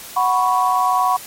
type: chord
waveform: sine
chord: F# suspended fourth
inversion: none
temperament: equal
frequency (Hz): 740 / 987.8 / 1108.7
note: F#5 / B5 / C#6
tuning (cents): 0 / 0 / 0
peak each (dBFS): -18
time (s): 0.16-1.17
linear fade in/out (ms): 10
effects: white hiss -35 dBFS RMS until 1.26 s + MP3 64 kbps